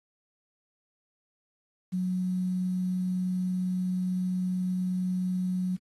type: tone with quantisation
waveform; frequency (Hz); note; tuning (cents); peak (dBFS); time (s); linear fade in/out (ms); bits
sine; 183.2; F#3; -17; -26; 1.92-5.77; 20; 9
effects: AAC 32 kbps